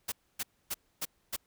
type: noise bursts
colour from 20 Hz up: white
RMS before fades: -34 dBFS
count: 5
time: 0.08-1.365 s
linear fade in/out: 10 ms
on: 41 ms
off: 270 ms
effects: pink hiss -73 dBFS RMS until 1.46 s